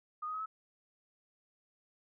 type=tone with pitch steps; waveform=sine; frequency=1229 / 1251.2 / 1273.8 / 1296.8 Hz; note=D#6 / D#6 / D#6 / E6; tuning=-22 / +9 / +40 / -29 cents; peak=-36 dBFS; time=0.22-0.46 s; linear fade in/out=10 ms; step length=60 ms; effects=none